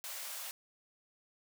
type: high-pass noise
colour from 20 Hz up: white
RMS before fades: -43 dBFS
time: 0.04-0.51 s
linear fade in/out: 0 ms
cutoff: 510 Hz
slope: 96 dB/octave
effects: none